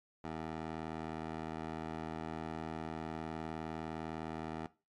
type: tone with band-pass filter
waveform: 15% pulse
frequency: 79.7 Hz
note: D#2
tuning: 42 cents sharp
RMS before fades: -42 dBFS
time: 0.24-4.67 s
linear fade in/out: 5 ms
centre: 700 Hz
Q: 0.62
effects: noise-tail reverb RT60 0.3 s tail -18 dB re dry + MP3 64 kbps